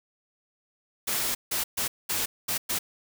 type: noise bursts at uneven times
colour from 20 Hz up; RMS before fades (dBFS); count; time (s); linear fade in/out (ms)
white; -28; 6; 1.07-1.35 / 1.51-1.64 / 1.77-1.88 / 2.09-2.26 / 2.48-2.58 / 2.69-2.79; 10
effects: none